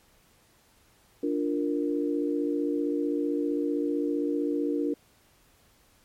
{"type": "chord", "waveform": "sine", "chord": "Bb major", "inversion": "first", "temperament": "equal", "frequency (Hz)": [293.7, 349.2, 466.2], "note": ["D4", "F4", "Bb4"], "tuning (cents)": [0, 0, 0], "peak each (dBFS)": [-27, -31, -31], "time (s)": [1.23, 4.94], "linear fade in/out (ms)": 5, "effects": ["pink hiss -62 dBFS RMS until 6.04 s", "MP3 64 kbps"]}